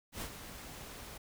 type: noise with ADSR envelope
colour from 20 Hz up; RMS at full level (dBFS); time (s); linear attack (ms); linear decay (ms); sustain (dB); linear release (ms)
pink; -39; 0.12-1.18; 95; 69; -9; 9
effects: none